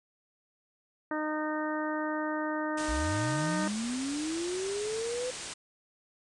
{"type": "harmonic tone", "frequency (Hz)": 307, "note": "D#4", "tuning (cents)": -23, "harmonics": [1, 2, 3, 4, 5, 6], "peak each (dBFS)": [-33, -36, -38, -39, -40, -41], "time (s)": [1.11, 3.68], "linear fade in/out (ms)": 2}
{"type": "low-pass noise", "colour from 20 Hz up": "white", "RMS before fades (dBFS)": -41, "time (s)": [2.77, 5.54], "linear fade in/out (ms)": 10, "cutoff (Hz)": 9400, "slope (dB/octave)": 96}
{"type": "linear sweep", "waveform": "sine", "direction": "up", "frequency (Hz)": [51, 510], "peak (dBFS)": -31, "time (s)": [2.88, 5.31], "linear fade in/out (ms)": 10}
{"effects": []}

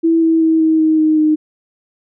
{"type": "tone with pitch steps", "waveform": "sine", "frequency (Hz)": [328.9, 325.3, 321.8, 318.2, 314.8, 311.3, 307.9], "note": ["E4", "E4", "E4", "D#4", "D#4", "D#4", "D#4"], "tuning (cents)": [-4, -23, -42, 39, 20, 1, -18], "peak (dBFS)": -9, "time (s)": [0.03, 1.36], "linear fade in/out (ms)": 20, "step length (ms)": 190, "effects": []}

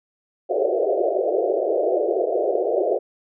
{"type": "band-pass noise", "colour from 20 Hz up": "pink", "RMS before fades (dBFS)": -21, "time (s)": [0.49, 2.99], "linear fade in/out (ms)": 20, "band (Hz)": [350, 700], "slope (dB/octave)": 96, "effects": []}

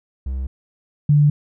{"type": "tone pair in turn", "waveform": ["triangle", "sine"], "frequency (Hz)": [65.6, 146.99], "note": ["C2", "D3"], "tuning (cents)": [5, 2], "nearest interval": "octave + major second", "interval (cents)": 1397, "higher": "second", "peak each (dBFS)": [-20, -10], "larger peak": "second", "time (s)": [[0.26, 0.47], [1.09, 1.3]], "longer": "neither", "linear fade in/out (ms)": 5, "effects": []}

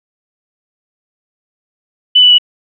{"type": "tone with pitch steps", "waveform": "sine", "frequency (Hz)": [2994, 2968, 2943], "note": ["F#7", "F#7", "F#7"], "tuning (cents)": [20, 5, -10], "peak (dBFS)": -3, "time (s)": [2.15, 2.384], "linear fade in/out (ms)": 10, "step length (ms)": 78, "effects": []}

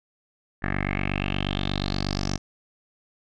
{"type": "tone with low-pass filter sweep", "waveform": "10% pulse", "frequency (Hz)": 48.39, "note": "G1", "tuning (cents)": -22, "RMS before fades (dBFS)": -27, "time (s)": [0.62, 2.38], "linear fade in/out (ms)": 20, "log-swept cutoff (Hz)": [1800, 5800], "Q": 6, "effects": []}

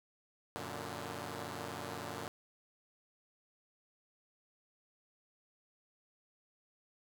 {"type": "chord", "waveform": "5% pulse", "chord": "Gb augmented", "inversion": "none", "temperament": "equal", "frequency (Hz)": [92.5, 116.54, 146.83], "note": ["Gb2", "Bb2", "D3"], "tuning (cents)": [0, 0, 0], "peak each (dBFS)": -34, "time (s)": [0.56, 2.28], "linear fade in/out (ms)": 0, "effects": []}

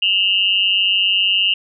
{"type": "tone with amplitude modulation", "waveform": "sine", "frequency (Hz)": 2836, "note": "F7", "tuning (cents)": 26, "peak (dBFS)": -9, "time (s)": [0.02, 1.54], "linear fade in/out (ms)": 5, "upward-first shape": "sine", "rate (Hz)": 193, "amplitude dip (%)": 90, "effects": []}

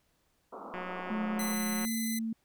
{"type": "band-pass noise", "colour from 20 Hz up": "white", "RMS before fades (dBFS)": -44, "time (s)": [0.52, 1.54], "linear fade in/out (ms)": 10, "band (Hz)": [190, 1300], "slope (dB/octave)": 96}
{"type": "click train", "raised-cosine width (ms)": 0.5, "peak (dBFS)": -25, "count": 203, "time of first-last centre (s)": [0.74, 1.85], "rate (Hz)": 182}
{"type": "tone with pitch glide", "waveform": "sine", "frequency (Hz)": [215.1, 224.5], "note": ["A3", "A3"], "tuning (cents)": [-39, 35], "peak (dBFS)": -31, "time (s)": [1.1, 2.33], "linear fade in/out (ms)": 5, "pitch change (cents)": 74, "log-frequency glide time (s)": [1.78, 1.85]}
{"type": "tone", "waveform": "5% pulse", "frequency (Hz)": 2021, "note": "B6", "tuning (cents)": 39, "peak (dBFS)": -25, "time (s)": [1.39, 2.19], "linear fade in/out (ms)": 5}
{"effects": ["pink hiss -73 dBFS RMS until 2.44 s"]}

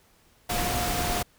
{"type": "tone in noise", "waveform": "sine", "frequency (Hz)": 710, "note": "F5", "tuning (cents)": 28, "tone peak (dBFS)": -31, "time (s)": [0.49, 1.23], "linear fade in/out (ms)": 10, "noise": "pink", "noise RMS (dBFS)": -28, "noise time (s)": [0.49, 1.23], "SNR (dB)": -6, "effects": ["pink hiss -61 dBFS RMS until 1.38 s"]}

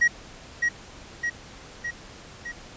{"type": "tone with echo", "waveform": "triangle", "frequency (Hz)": 1901, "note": "A#6", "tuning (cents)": 33, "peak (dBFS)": -14, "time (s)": [0.01, 0.08], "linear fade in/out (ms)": 10, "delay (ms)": 610, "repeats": 4, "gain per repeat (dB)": -4, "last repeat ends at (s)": 2.52, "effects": ["pink hiss -45 dBFS RMS until 2.76 s", "resampled to 16000 Hz"]}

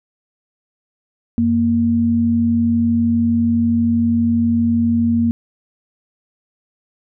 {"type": "tone pair together", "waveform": "sine", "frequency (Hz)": [93.36, 233.1], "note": ["F#2", "A#3"], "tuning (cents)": [16, 0], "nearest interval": "octave + major third", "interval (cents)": 1584, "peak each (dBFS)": [-22, -13], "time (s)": [1.38, 5.31], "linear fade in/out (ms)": 0, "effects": []}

